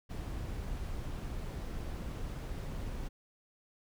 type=noise; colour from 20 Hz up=brown; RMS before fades=-39 dBFS; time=0.09-3.09 s; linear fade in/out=20 ms; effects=none